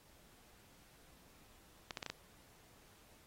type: clicks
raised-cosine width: 0.2 ms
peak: -23 dBFS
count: 5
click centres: 1.908 / 1.972 / 2.028 / 2.063 / 2.1 s
effects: pink hiss -65 dBFS RMS until 3.26 s + AAC 48 kbps